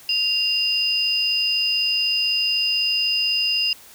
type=tone pair together; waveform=sine; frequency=2794 / 4978 Hz; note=F7 / D#8; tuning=0 / 0 cents; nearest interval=minor seventh; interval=1000 cents; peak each=-21 dBFS; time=0.09-3.73 s; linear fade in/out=2 ms; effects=white hiss -46 dBFS RMS until 3.94 s